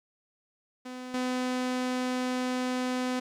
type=tone with level steps; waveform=sawtooth; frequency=252.8 Hz; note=B3; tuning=41 cents sharp; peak=-34 / -24 dBFS; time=0.85-3.2 s; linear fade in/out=10 ms; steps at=1.14 s; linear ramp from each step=2 ms; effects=low-pass 8000 Hz 12 dB/octave + 11-bit